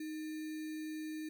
sine tone with sample-and-hold, 311.2 Hz, D#4, in tune, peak -39 dBFS, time 0-1.29 s, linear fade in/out 5 ms, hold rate 2100 Hz, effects none

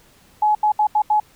sine tone bursts at uneven times, 847 Hz, G#5, 34 cents sharp, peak -13 dBFS, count 5, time 0.42-0.55 / 0.63-0.72 / 0.79-0.87 / 0.95-1.02 / 1.1-1.2 s, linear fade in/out 5 ms, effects pink hiss -53 dBFS RMS until 1.35 s

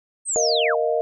sine linear sweep, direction down, 8650 to 554.4 Hz, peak -21 dBFS, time 0.25-0.77 s, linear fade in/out 50 ms
sine chord, Bb suspended fourth, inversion none, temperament just, 466.2 / 621.6 / 699.2 Hz, Bb4 / Eb5 / F5, 0 / -2 / +2 cents, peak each -22 / -22 / -26 dBFS, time 0.36-1.01 s, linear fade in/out 0 ms
effects none

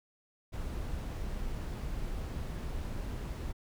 brown noise, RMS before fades -37 dBFS, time 0.52-3.53 s, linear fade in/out 20 ms, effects none

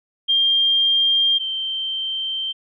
sine tone pair in turn, 3197 / 3129 Hz, G7 / G7, +33 / -4 cents, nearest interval unison, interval 37 cents, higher first, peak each -14 / -22 dBFS, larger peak first, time 0.28-1.39 / 1.39-2.53 s, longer second, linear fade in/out 20 ms, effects none

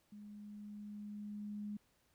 sine tone with level ramp, 207.7 Hz, G#3, in tune, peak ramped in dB -50 to -40 dBFS, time 0.12-1.77 s, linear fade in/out 5 ms, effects pink hiss -75 dBFS RMS until 2.14 s

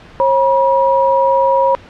sine tone pair together, 540.5 / 963 Hz, C#5 / B5, -44 / -44 cents, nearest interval minor seventh, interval 1000 cents, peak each -12 dBFS, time 0.2-1.75 s, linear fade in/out 0 ms, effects pink hiss -39 dBFS RMS until 1.89 s + low-pass 3000 Hz 12 dB/octave

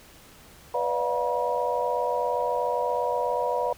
sine tone cluster, 494.2 / 582 / 639 / 712 / 962 Hz, B4 / D5 / D#5 / F5 / B5, +1 / -16 / +46 / +33 / -46 cents, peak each -28 / -30 / -36 / -31 / -28 dBFS, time 0.74-3.73 s, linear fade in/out 5 ms, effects pink hiss -51 dBFS RMS until 3.77 s

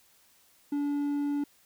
triangle tone, 287.8 Hz, D4, 35 cents flat, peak -25 dBFS, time 0.72-1.44 s, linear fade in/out 5 ms, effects white hiss -63 dBFS RMS until 1.65 s

